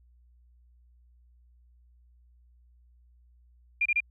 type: tone bursts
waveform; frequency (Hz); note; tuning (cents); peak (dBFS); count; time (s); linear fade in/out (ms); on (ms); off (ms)
sine; 2406; D7; +41; -22; 3; 3.81-4.004; 5; 46; 28
effects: added 60 Hz sine -57 dBFS peak until 4.1 s